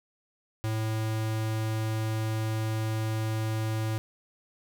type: tone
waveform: square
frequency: 110 Hz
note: A2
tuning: in tune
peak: -28 dBFS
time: 0.64-3.98 s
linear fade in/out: 0 ms
effects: none